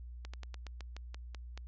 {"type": "slowing click train", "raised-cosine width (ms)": 0.2, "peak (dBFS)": -29, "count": 10, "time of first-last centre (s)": [0.25, 1.576], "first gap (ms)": 86, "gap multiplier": 1.13, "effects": ["added 60 Hz sine -44 dBFS peak until 1.67 s", "resampled to 16000 Hz"]}